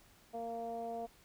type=tone with low-pass filter; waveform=15% pulse; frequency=231.2 Hz; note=A#3; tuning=14 cents flat; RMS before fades=-41 dBFS; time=0.33-1.07 s; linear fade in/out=20 ms; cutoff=630 Hz; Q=7.6; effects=pink hiss -64 dBFS RMS until 1.24 s